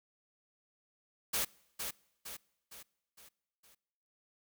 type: noise with echo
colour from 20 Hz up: white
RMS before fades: -33 dBFS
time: 1.33-1.45 s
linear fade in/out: 10 ms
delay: 460 ms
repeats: 5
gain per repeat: -6 dB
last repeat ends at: 3.75 s
effects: noise-tail reverb RT60 1.0 s tail -25 dB re dry